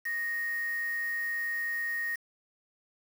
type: tone with quantisation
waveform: sine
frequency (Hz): 1864.7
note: A#6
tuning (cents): 0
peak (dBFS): -30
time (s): 0.05-2.16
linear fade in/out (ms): 10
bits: 7
effects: none